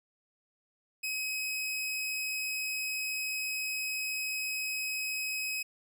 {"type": "tone", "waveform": "sawtooth", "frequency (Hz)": 2541, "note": "D#7", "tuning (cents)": 36, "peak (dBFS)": -29, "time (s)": [1.03, 5.63], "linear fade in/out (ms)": 10, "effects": []}